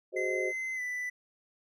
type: chord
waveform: sine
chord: Ab dominant seventh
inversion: third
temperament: just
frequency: 373.8 / 415.3 / 519.1 / 623 Hz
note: Gb4 / Ab4 / C5 / Eb5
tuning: +18 / 0 / -14 / +2 cents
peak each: -33 / -39 / -35 / -38 dBFS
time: 0.12-0.53 s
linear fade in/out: 50 ms
type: tone with pitch glide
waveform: triangle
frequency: 2058 to 1986.7 Hz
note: C7 to B6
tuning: -29 to +10 cents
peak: -31 dBFS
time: 0.16-1.1 s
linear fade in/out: 10 ms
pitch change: -61 cents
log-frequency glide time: 0.75-0.81 s
effects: none